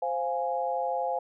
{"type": "chord", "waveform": "sine", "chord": "F minor", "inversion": "second", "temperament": "equal", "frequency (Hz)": [523.3, 698.5, 830.6], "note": ["C5", "F5", "Ab5"], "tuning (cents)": [0, 0, 0], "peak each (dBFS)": -31, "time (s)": [0.02, 1.19], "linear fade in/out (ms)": 5, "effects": []}